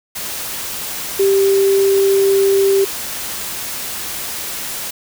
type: tone in noise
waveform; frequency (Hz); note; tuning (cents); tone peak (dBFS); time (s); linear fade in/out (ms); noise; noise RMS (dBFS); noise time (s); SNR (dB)
sine; 392; G4; 0; -10; 1.19-2.85; 10; white; -25; 0.15-4.91; +12
effects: none